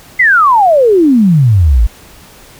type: exponential sweep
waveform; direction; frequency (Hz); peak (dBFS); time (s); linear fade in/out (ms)
sine; down; 2093 to 50; -4; 0.19-1.87; 10
effects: pink hiss -38 dBFS RMS until 2.59 s